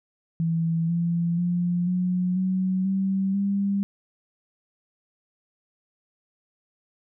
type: tone with pitch steps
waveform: sine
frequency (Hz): 164.9 / 170.12 / 175.51 / 181.08 / 186.81 / 192.73 / 198.84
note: E3 / F3 / F3 / F#3 / F#3 / G3 / G3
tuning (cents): +1 / -45 / +9 / -37 / +17 / -29 / +25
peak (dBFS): -21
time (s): 0.4-3.83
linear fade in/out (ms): 0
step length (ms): 490
effects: none

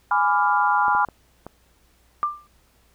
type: chord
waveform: sine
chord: G# diminished seventh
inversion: none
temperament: equal with one note detuned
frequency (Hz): 830.6 / 997.5 / 1174.7 / 1396.9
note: G#5 / B5 / D6 / F6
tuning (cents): 0 / +17 / 0 / 0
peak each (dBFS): -21 / -21 / -25 / -23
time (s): 0.11-1.05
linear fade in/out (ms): 2
type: clicks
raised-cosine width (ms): 1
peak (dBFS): -21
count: 4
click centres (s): 0.882 / 0.95 / 1.087 / 1.466
type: tone with exponential decay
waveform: sine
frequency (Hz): 1187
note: D6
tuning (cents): +18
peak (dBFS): -16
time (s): 2.23-2.47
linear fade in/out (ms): 0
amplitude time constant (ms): 51
effects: added 60 Hz sine -61 dBFS peak until 2.94 s + pink hiss -61 dBFS RMS until 2.94 s

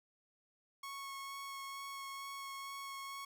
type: tone with vibrato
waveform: sawtooth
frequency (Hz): 1100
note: C#6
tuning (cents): -14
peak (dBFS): -40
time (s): 0.83-3.25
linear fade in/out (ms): 5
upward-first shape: sine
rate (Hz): 2.2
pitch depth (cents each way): 9
effects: none

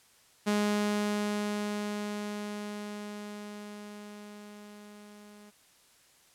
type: tone with level ramp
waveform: sawtooth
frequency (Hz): 207.7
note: G#3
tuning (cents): 0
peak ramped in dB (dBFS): -21 to -47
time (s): 0.46-5.51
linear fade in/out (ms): 20
effects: white hiss -62 dBFS RMS until 6.34 s + low-pass 11000 Hz 12 dB/octave

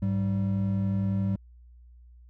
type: tone pair together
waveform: triangle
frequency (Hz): 102.5 / 193.5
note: G#2 / G3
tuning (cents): -22 / -22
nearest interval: major seventh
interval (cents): 1100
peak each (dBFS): -25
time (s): 0.02-1.36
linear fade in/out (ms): 5
effects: added 60 Hz sine -49 dBFS peak until 2.29 s

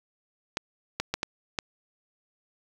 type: clicks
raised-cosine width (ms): 0.2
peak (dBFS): -10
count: 5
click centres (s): 0.571 / 1 / 1.14 / 1.231 / 1.588
effects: 7-bit

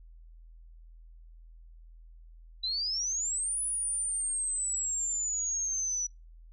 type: exponential two-way sweep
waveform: sine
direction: up then down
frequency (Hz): 3941 to 9956 to 5880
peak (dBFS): -29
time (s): 2.63-6.07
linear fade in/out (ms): 10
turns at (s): 3.6
effects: noise-tail reverb RT60 0.2 s tail -26 dB re dry + added 41 Hz sine -49 dBFS peak until 6.52 s

